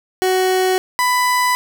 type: tone pair in turn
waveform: 30% pulse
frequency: 372.7 / 995 Hz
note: F#4 / B5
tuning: +13 / +13 cents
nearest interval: octave + perfect fourth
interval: 1700 cents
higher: second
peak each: -11 dBFS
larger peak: neither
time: 0.22-0.78 / 0.99-1.55 s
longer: neither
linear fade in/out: 0 ms
effects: none